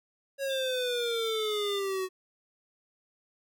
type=exponential sweep; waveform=square; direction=down; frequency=554.4 to 370 Hz; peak=-30 dBFS; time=0.38-2.09 s; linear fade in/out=50 ms
type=tone; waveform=sine; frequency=3562 Hz; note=A7; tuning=21 cents sharp; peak=-34 dBFS; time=0.49-1.8 s; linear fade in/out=20 ms
effects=none